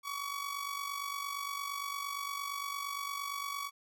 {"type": "tone with amplitude modulation", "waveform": "sawtooth", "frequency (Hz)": 1130, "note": "C#6", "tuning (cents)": 33, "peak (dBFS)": -30, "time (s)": [0.03, 3.71], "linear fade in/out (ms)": 50, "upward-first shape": "sine", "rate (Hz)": 48.7, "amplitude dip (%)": 60, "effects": []}